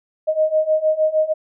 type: beating tone pair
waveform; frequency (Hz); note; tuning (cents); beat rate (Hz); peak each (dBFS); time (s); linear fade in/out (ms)
sine; 620 / 626.5; D#5 / D#5; -6 / +12; 6.5; -19 / -17; 0.27-1.34; 20
effects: none